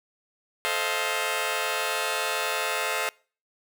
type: chord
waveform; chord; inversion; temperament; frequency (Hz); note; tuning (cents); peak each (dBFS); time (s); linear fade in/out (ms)
10% pulse; F dominant seventh; first; just; 436.5 / 523.8 / 628.6 / 698.5; A4 / C5 / Eb5 / F5; -14 / +2 / +18 / 0; -23; 0.65-3.09; 0
effects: noise-tail reverb RT60 0.4 s tail -25 dB re dry

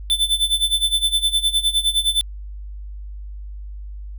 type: tone with tremolo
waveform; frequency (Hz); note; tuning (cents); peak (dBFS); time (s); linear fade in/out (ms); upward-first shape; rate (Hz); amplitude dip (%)
square; 3524; A7; +2; -14; 0.1-2.21; 0; sine; 9.7; 85
effects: added 50 Hz sine -30 dBFS peak until 4.18 s

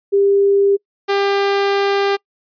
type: tone pair in turn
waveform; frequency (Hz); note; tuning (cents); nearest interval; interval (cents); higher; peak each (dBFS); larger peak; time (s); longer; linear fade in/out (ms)
sine / sawtooth; 398.4 / 398.4; G4 / G4; +28 / +28; unison; 0; neither; -10; neither; 0.12-0.77 / 1.08-2.17; second; 20
effects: noise-tail reverb RT60 0.1 s tail -26 dB re dry + resampled to 11025 Hz

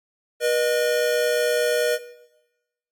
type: tone pair together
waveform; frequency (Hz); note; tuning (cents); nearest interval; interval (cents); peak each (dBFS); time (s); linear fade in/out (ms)
square; 483.2 / 612; B4 / D#5; -38 / -29; major third; 409; -21 / -24; 0.4-1.99; 50
effects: noise-tail reverb RT60 1.0 s tail -17 dB re dry + AAC 64 kbps

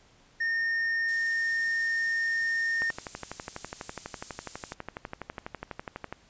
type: tone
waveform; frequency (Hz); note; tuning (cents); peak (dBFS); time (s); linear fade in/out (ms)
triangle; 1829; A#6; -33; -24; 0.4-2.91; 10
type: noise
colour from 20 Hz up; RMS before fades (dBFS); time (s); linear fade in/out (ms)
violet; -38; 1.08-4.74; 5
type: click train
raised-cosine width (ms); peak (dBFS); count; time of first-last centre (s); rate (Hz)
0.5; -20; 41; 2.82-6.126; 12.1
effects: pink hiss -60 dBFS RMS until 6.29 s + resampled to 16000 Hz

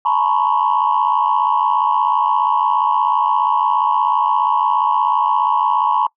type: tone cluster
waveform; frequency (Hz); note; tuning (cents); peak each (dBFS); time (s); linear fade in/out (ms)
sine; 860 / 946 / 1003 / 1098; A5 / A#5 / B5 / C#6; -40 / +25 / +26 / -17; -18; 0.05-6.07; 5
effects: noise-tail reverb RT60 0.1 s tail -24 dB re dry + tanh soft clip ceiling -6 dBFS

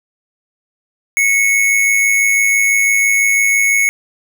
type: tone with amplitude modulation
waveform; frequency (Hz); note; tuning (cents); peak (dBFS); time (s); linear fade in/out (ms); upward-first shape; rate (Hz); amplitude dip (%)
square; 2200; C#7; -14; -9; 1.17-3.89; 0; sine; 106; 45
effects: none

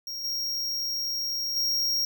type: tone with level steps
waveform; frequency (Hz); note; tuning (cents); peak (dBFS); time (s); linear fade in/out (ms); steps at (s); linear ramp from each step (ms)
square; 5588; F8; 0; -33 / -28 / -24; 0.07-2.05; 2; 0.24 / 1.56; 5
effects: none

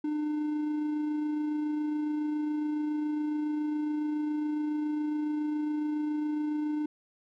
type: tone with amplitude modulation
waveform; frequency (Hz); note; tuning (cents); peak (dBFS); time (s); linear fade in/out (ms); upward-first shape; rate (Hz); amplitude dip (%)
triangle; 300.9; D4; +42; -25; 0.04-6.86; 5; sine; 27.2; 25
effects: none

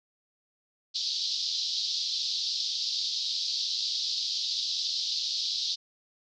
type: band-pass noise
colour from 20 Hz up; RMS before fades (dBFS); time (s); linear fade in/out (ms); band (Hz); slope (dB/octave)
pink; -31; 0.94-5.76; 20; 3700 to 5200; 48
effects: none

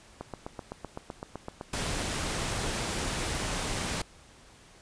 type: click train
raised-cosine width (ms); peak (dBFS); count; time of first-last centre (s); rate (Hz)
1; -22; 14; 0.21-1.866; 7.85
type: noise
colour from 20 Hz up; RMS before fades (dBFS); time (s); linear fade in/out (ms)
pink; -32; 1.73-4.02; 5
effects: pink hiss -55 dBFS RMS until 4.81 s + resampled to 22050 Hz

